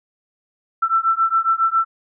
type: beating tone pair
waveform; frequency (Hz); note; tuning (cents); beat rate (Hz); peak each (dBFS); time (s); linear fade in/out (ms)
sine; 1333 / 1340.3; E6 / E6; +19 / +28; 7.3; -18; 0.82-1.85; 10
effects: none